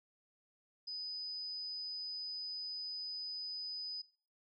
sine tone, 4993 Hz, D#8, 5 cents sharp, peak -40 dBFS, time 0.87-4.02 s, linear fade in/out 10 ms, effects noise-tail reverb RT60 0.4 s tail -19 dB re dry + AAC 64 kbps

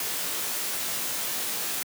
white noise with comb filter, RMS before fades -30 dBFS, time 0-1.83 s, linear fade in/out 2 ms, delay 19 ms, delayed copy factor -0.95, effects high-pass 150 Hz 12 dB/octave

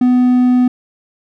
triangle tone, 249.5 Hz, B3, 18 cents sharp, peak -6 dBFS, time 0.01-0.68 s, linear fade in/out 5 ms, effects none

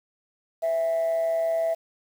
sine tone with amplitude modulation, 659.3 Hz, E5, in tune, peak -18 dBFS, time 0.62-1.75 s, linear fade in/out 20 ms, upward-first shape sine, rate 153 Hz, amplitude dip 45%, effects tanh soft clip ceiling -19 dBFS + 8-bit

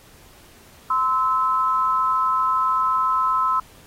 sine tone pair together, 1031 / 1303.5 Hz, C6 / E6, -26 / -20 cents, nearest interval major third, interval 406 cents, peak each -20 dBFS, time 0.9-3.6 s, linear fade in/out 5 ms, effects pink hiss -50 dBFS RMS until 3.86 s + AAC 48 kbps

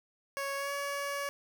15% pulse tone with pitch glide, 554.4 to 565.1 Hz, C#5 to C#5, 0 to +33 cents, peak -27 dBFS, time 0.37-1.29 s, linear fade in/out 0 ms, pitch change +33 cents, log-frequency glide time 0.56-0.72 s, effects none

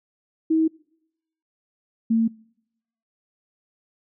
sine tone pair in turn, 320 / 226.3 Hz, D#4 / A3, +49 / +49 cents, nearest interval tritone, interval 600 cents, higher first, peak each -16 dBFS, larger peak neither, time 0.5-0.68 / 2.1-2.28 s, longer neither, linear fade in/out 10 ms, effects noise-tail reverb RT60 0.8 s tail -25 dB re dry

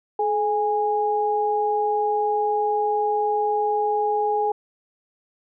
sine tone pair together, 427 / 824 Hz, G#4 / G#5, +48 / -14 cents, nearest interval major seventh, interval 1138 cents, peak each -23 / -21 dBFS, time 0.19-4.52 s, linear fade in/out 5 ms, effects none

